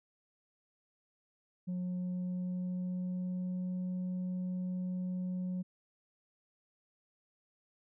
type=tone with pitch glide; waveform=sine; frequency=180.5 to 182.49 Hz; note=F#3 to F#3; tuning=-43 to -24 cents; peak=-31 dBFS; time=1.67-5.63 s; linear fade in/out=20 ms; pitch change=+19 cents; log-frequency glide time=1.85-3.78 s; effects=tanh soft clip ceiling -33 dBFS

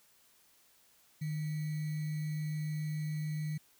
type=tone with sample-and-hold; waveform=sine; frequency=153.5 Hz; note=D#3; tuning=23 cents flat; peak=-33 dBFS; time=1.21-3.58 s; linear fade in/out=10 ms; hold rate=2100 Hz; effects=white hiss -66 dBFS RMS until 3.79 s

